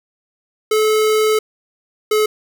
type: tone pair in turn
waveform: square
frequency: 432.1 / 428.4 Hz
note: A4 / A4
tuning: -31 / -46 cents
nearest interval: unison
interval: 15 cents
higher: first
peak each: -13 dBFS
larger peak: neither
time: 0.71-1.39 / 2.11-2.26 s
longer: first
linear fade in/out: 5 ms
effects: none